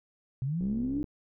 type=linear sweep; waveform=sine; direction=up; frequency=123.47 to 304.6 Hz; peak=-28 dBFS; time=0.42-1.03 s; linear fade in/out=0 ms
type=click train; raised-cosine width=3 ms; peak=-29 dBFS; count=30; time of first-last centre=0.61-1.042 s; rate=67.1 Hz
effects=none